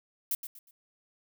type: noise with echo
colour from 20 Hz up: violet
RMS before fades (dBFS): -30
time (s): 0.31-0.35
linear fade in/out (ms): 2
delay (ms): 120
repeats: 3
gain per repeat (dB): -10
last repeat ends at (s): 0.71
effects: none